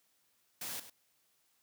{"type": "noise with echo", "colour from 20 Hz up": "white", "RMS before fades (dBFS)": -41, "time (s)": [0.61, 0.8], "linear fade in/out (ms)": 5, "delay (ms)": 100, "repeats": 1, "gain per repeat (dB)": -12, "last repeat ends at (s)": 0.9, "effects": ["white hiss -74 dBFS RMS until 1.62 s", "high-pass 80 Hz 12 dB/octave"]}